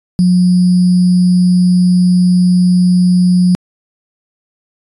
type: tone with sample-and-hold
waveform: sine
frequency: 180 Hz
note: F#3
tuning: 47 cents flat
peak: -6 dBFS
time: 0.19-3.55 s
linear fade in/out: 0 ms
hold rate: 4900 Hz
effects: resampled to 24000 Hz